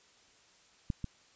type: clicks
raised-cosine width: 5 ms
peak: -19 / -23 dBFS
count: 2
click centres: 0.902 / 1.043 s
effects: white hiss -63 dBFS RMS until 1.35 s + resampled to 16000 Hz